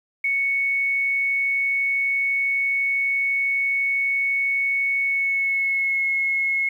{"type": "tone with pitch glide", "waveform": "sine", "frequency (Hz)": [2217, 2175], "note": ["C#7", "C#7"], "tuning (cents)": [0, -33], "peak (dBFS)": -19, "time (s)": [0.24, 6.69], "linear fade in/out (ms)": 5, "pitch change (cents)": -33, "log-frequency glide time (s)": [5.02, 6.06], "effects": ["9-bit"]}